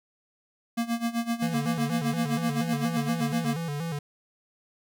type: tone with tremolo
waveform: square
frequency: 233.1 Hz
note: A#3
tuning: in tune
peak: -24 dBFS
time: 0.77-3.54 s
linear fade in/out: 10 ms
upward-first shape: sine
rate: 7.8 Hz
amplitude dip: 85%
type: tone with vibrato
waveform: square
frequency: 155.56 Hz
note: D#3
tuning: in tune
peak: -30 dBFS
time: 1.42-3.99 s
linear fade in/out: 5 ms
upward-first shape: square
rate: 4.2 Hz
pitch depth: 120 cents each way
effects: none